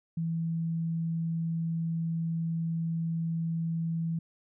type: tone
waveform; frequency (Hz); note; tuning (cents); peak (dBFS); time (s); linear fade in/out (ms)
sine; 164.81; E3; 0; -28; 0.17-4.19; 5
effects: none